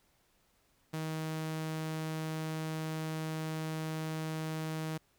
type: tone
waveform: sawtooth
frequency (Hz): 158.1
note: D#3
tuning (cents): +28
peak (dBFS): -31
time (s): 0.93-4.98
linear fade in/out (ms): 10
effects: pink hiss -71 dBFS RMS until 5.18 s